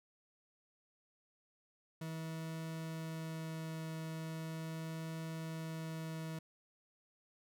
40% pulse tone with vibrato, 160.9 Hz, E3, 42 cents flat, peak -40 dBFS, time 2.01-6.39 s, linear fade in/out 5 ms, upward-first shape triangle, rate 0.39 Hz, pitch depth 8 cents each way, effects none

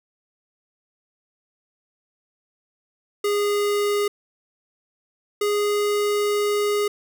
square tone pair in turn, 410.7 / 413.3 Hz, G#4 / G#4, -19 / -8 cents, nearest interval unison, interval 11 cents, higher second, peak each -20 dBFS, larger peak neither, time 3.24-4.08 / 5.41-6.88 s, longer second, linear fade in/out 5 ms, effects none

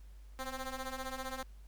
10% pulse ring-modulated tone, 262.4 Hz, C4, 5 cents sharp, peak -28 dBFS, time 0.39-1.43 s, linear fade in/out 0 ms, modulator 270 Hz, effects added 50 Hz sine -50 dBFS peak until 1.67 s + pink hiss -69 dBFS RMS until 1.67 s

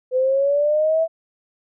sine linear sweep, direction up, 504 to 659.3 Hz, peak -15 dBFS, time 0.11-1.08 s, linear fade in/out 50 ms, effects none

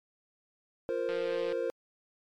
triangle chord, F suspended fourth, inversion none, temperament equal, 349.2 / 466.2 / 523.3 Hz, F4 / Bb4 / C5, 0 / 0 / 0 cents, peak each -35 / -31 / -31 dBFS, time 0.89-1.7 s, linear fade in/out 0 ms
click train, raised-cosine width 0.3 ms, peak -27 dBFS, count 77, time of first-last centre 1.09-1.524 s, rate 175 Hz
effects MP3 64 kbps

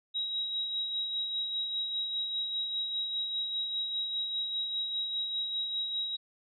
sine tone with tremolo, 3832 Hz, A#7, 47 cents sharp, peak -29 dBFS, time 0.14-6.17 s, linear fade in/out 20 ms, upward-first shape sine, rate 5 Hz, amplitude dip 40%, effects none

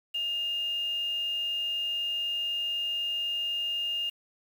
sine tone with quantisation, 2824 Hz, F7, 19 cents sharp, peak -28 dBFS, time 0.14-4.1 s, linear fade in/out 10 ms, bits 8, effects none

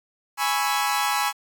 sawtooth chord, C# minor seventh, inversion second, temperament equal, 830.6 / 987.8 / 1108.7 / 1318.5 Hz, G#5 / B5 / C#6 / E6, 0 / 0 / 0 / 0 cents, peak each -21 / -24 / -25 / -25 dBFS, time 0.37-1.33 s, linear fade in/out 50 ms, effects 8-bit

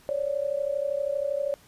sine tone pair together, 549.4 / 582 Hz, C#5 / D5, -16 / -16 cents, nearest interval minor second, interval 100 cents, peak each -28 dBFS, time 0.09-1.54 s, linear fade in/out 0 ms, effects pink hiss -56 dBFS RMS until 1.67 s + resampled to 32000 Hz

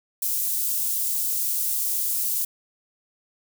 white high-pass noise, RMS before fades -25 dBFS, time 0.22-2.45 s, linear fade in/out 5 ms, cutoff 8800 Hz, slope 12 dB/octave, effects none

